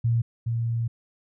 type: tone pair in turn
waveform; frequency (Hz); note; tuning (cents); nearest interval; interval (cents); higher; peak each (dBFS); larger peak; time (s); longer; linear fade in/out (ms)
sine; 116.54 / 116.06; A#2 / A#2; 0 / -7; unison; 7; first; -19 / -23; first; 0.04-0.22 / 0.46-0.88; second; 10
effects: none